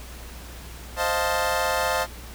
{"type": "chord", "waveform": "25% pulse", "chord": "F dominant seventh", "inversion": "second", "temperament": "equal", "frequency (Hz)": [523.3, 622.3, 698.5, 880], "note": ["C5", "Eb5", "F5", "A5"], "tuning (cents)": [0, 0, 0, 0], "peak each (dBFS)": -24, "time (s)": [0.96, 2.07], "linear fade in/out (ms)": 50, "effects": ["added 60 Hz sine -39 dBFS peak until 2.34 s", "pink hiss -43 dBFS RMS until 2.34 s"]}